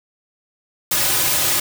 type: noise with comb filter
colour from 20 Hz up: white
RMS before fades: -18 dBFS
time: 0.91-1.6 s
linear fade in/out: 5 ms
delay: 4.4 ms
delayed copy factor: -0.7
effects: none